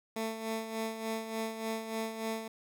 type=tone with tremolo; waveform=15% pulse; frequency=222.7 Hz; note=A3; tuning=21 cents sharp; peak=-26 dBFS; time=0.16-2.48 s; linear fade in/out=5 ms; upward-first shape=sine; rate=3.4 Hz; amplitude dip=60%; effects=none